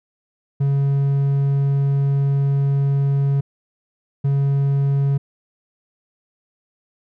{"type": "tone bursts at uneven times", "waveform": "triangle", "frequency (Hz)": 139.2, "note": "C#3", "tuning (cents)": 8, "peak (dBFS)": -13, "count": 2, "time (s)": [[0.6, 3.41], [4.24, 5.18]], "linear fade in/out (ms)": 10, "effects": []}